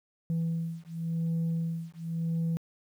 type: beating tone pair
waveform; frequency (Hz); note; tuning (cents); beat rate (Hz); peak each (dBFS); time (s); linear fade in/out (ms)
sine; 164.81 / 165.73; E3 / E3; 0 / +10; 0.92; -30; 0.3-2.57; 0
effects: tanh soft clip ceiling -25 dBFS + 10-bit